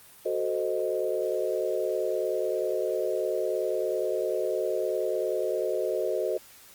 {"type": "chord", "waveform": "sine", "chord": "F# diminished seventh", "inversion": "none", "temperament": "equal with one note detuned", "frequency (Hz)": [370, 440, 519.3, 622.3], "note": ["F#4", "A4", "C5", "Eb5"], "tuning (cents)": [0, 0, -13, 0], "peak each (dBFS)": -31, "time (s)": [0.25, 6.38], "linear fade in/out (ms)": 10, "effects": ["white hiss -52 dBFS RMS until 6.74 s", "Opus 32 kbps"]}